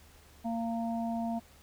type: harmonic tone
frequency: 230 Hz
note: A#3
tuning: 23 cents flat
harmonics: 1 / 3 / 4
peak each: -32 / -36 / -44 dBFS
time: 0.44-1.4 s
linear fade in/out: 20 ms
effects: added 75 Hz sine -59 dBFS peak until 1.62 s + pink hiss -59 dBFS RMS until 1.62 s